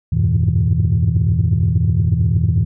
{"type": "tone cluster", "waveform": "sine", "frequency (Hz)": [82.6, 96, 104.5, 120.9, 161.9], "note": ["E2", "G2", "G#2", "B2", "E3"], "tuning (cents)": [4, -36, 11, -36, -31], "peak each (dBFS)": -18, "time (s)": [0.12, 2.65], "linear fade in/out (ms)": 10, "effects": ["tanh soft clip ceiling -6 dBFS"]}